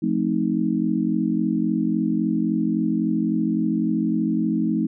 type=chord; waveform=sine; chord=F dominant seventh; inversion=none; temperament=just; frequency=174.61 / 218.3 / 261.9 / 314.3 Hz; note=F3 / A3 / C4 / Eb4; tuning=0 / -13 / +2 / +18 cents; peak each=-26 / -23 / -26 / -24 dBFS; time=0.02-4.87 s; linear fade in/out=10 ms; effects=none